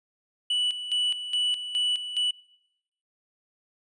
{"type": "tone with tremolo", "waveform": "triangle", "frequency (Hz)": 2960, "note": "F#7", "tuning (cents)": 0, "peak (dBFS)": -21, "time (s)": [0.5, 2.31], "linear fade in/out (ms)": 5, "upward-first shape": "square", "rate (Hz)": 2.4, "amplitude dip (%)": 70, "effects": ["noise-tail reverb RT60 0.9 s tail -24 dB re dry", "resampled to 24000 Hz"]}